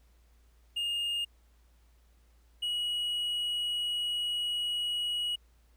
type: tone pair in turn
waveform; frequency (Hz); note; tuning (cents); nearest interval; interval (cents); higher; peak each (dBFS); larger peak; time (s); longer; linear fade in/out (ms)
triangle; 2835 / 2910; F7 / F#7; +25 / -29; unison; 46; second; -28; neither; 0.76-1.25 / 2.62-5.36; second; 10
effects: added 58 Hz sine -60 dBFS peak until 5.76 s + pink hiss -71 dBFS RMS until 5.76 s